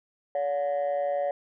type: tone pair together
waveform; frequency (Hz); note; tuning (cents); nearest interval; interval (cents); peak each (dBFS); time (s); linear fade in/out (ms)
sine; 569.8 / 721; C#5 / F#5; +48 / -45; major third; 407; -24 / -28; 0.35-1.31; 2
effects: tanh soft clip ceiling -22 dBFS